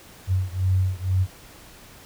sine beating tone pair, 92.5 / 94.6 Hz, F#2 / F#2, 0 / +39 cents, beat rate 2.1 Hz, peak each -22 / -23 dBFS, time 0.27-1.27 s, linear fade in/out 50 ms, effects pink hiss -47 dBFS RMS until 2.05 s

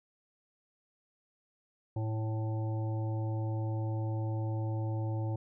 harmonic tone, 110 Hz, A2, in tune, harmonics 1 / 3 / 5 / 7 / 8, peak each -31 / -41 / -45 / -48 / -49 dBFS, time 1.96-5.36 s, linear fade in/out 5 ms, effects none

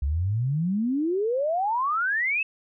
sine exponential sweep, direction up, 65.8 to 2670 Hz, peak -22 dBFS, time 0.02-2.43 s, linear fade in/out 5 ms, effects none

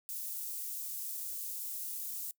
white high-pass noise, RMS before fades -40 dBFS, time 0.09-2.31 s, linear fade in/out 0 ms, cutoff 9200 Hz, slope 12 dB/octave, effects noise-tail reverb RT60 0.1 s tail -23 dB re dry

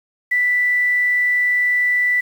sine tone with quantisation, 1975.5 Hz, B6, in tune, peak -14 dBFS, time 0.31-2.21 s, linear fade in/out 10 ms, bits 7, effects none

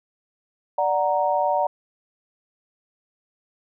sine chord, D augmented, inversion none, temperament equal, 587.3 / 740 / 932.3 Hz, D5 / F#5 / A#5, 0 / 0 / 0 cents, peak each -23 dBFS, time 0.78-1.67 s, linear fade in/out 5 ms, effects none

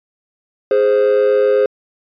triangle tone pair together, 415.3 / 523.2 Hz, G#4 / C5, 0 / 0 cents, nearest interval major third, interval 400 cents, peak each -10 dBFS, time 0.71-1.66 s, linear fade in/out 2 ms, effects tanh soft clip ceiling -5 dBFS + resampled to 11025 Hz

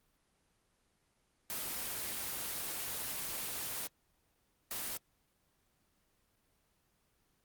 white noise bursts at uneven times, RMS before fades -39 dBFS, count 2, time 1.5-3.87 / 4.71-4.97 s, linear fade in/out 0 ms, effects pink hiss -75 dBFS RMS until 7.44 s + Opus 24 kbps

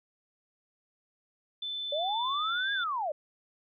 sine tone, 3520 Hz, A7, in tune, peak -33 dBFS, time 1.62-2.84 s, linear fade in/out 5 ms
sine linear two-way sweep, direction up then down, 560 to 1661.2 to 560 Hz, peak -29 dBFS, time 1.92-3.12 s, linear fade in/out 5 ms, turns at 2.73 s
effects none

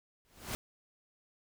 pink noise with exponential growth, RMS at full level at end -34 dBFS, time 0.25-0.55 s, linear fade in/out 0 ms, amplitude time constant 64 ms, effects none

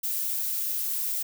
violet noise, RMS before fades -29 dBFS, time 0.03-1.23 s, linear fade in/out 10 ms, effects none

